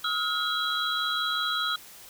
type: tone cluster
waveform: sine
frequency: 1276 / 1421 / 3290 / 3935 Hz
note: D#6 / F6 / G#7 / B7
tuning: +43 / +30 / -17 / -7 cents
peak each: -31 dBFS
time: 0.04-1.76 s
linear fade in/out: 5 ms
effects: white hiss -48 dBFS RMS until 2.09 s